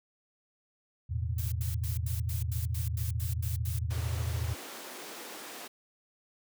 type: chord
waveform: sine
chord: E suspended fourth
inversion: none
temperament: equal with one note detuned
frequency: 81.46 / 110 / 123.47 Hz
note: E2 / A2 / B2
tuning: -20 / 0 / 0 cents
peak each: -32 / -34 / -38 dBFS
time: 1.09-4.55 s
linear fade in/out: 20 ms
type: noise bursts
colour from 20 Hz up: blue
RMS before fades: -42 dBFS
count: 11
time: 1.38-3.79 s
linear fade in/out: 5 ms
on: 140 ms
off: 87 ms
type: high-pass noise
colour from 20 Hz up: pink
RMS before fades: -44 dBFS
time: 3.9-5.68 s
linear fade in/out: 10 ms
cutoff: 260 Hz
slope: 24 dB/octave
effects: none